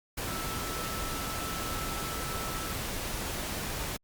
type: tone in noise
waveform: sine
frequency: 1318 Hz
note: E6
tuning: 1 cent flat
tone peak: -40 dBFS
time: 0.27-2.73 s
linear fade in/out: 10 ms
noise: pink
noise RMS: -35 dBFS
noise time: 0.17-3.97 s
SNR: -8 dB
effects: Opus 48 kbps